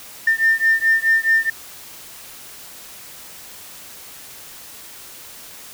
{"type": "beating tone pair", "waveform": "sine", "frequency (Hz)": [1800, 1804.7], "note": ["A6", "A6"], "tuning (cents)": [39, 43], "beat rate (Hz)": 4.7, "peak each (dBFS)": -16, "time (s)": [0.27, 1.5], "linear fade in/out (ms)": 5, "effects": ["tanh soft clip ceiling -7 dBFS", "white hiss -39 dBFS RMS until 5.73 s"]}